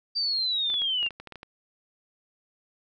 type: linear sweep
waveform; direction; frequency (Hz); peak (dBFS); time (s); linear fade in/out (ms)
sine; down; 4699 to 2735; -24; 0.15-1.09; 20
type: clicks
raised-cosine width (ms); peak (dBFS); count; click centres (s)
0.3; -25; 11; 0.701 / 0.741 / 0.819 / 1.029 / 1.064 / 1.107 / 1.2 / 1.273 / 1.323 / 1.357 / 1.431
effects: none